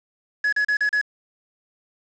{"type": "tone bursts", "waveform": "triangle", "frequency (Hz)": 1690, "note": "G#6", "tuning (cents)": 30, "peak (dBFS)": -16, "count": 5, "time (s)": [0.44, 1.014], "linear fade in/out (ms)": 5, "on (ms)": 86, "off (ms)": 36, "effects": ["resampled to 16000 Hz", "7-bit"]}